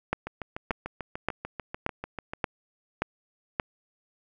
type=two click trains; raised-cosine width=0.5 ms; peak=-19 / -10 dBFS; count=15 / 7; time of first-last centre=0.27-2.335 / 0.13-3.598 s; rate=6.78 / 1.73 Hz; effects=none